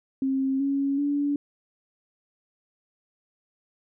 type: tone with pitch steps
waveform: sine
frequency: 267.5 / 277.1 / 287 Hz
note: C4 / C#4 / D4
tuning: +38 / -1 / -40 cents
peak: -22 dBFS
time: 0.22-1.36 s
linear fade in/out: 2 ms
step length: 380 ms
effects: none